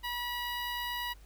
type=tone with notch filter; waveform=10% pulse; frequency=969 Hz; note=B5; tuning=33 cents flat; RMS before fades=-36 dBFS; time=0.03-1.14 s; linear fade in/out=20 ms; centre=6500 Hz; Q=0.69; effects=added 50 Hz sine -51 dBFS peak until 1.25 s + pink hiss -63 dBFS RMS until 1.25 s